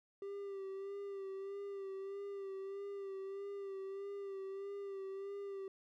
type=tone with vibrato; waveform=triangle; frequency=393.7 Hz; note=G4; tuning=8 cents sharp; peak=-40 dBFS; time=0.22-5.68 s; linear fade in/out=2 ms; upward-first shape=sine; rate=1.6 Hz; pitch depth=35 cents each way; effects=none